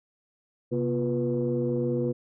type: tone cluster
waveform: sine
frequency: 131.9 / 240.8 / 352.6 / 489.9 Hz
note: C3 / B3 / F4 / B4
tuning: +14 / -44 / +17 / -14 cents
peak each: -29 dBFS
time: 0.71-2.13 s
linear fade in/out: 20 ms
effects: tanh soft clip ceiling -16 dBFS